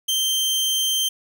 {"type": "tone", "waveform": "sawtooth", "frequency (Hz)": 3138, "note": "G7", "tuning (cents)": 1, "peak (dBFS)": -16, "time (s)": [0.08, 1.09], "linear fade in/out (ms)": 10, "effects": []}